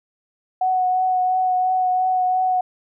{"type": "tone with vibrato", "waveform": "sine", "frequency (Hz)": 740, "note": "F#5", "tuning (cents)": 0, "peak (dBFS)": -16, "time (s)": [0.61, 2.61], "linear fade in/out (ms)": 5, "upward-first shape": "triangle", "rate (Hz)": 2.9, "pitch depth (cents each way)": 18, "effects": []}